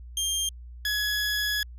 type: tone pair in turn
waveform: 20% pulse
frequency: 3194 / 1684.6 Hz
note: G7 / G#6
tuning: +32 / +24 cents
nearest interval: major seventh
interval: 1108 cents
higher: first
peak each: -20 dBFS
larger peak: neither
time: 0.17-0.49 / 0.85-1.63 s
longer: second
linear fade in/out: 2 ms
effects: added 60 Hz sine -40 dBFS peak until 1.78 s + resampled to 32000 Hz